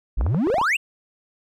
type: exponential sweep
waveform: triangle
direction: up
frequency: 42.87 to 2914 Hz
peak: -16 dBFS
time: 0.17-0.77 s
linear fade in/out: 10 ms
type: clicks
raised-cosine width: 1 ms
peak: -15 dBFS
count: 8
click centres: 0.211 / 0.265 / 0.346 / 0.471 / 0.501 / 0.542 / 0.583 / 0.614 s
effects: none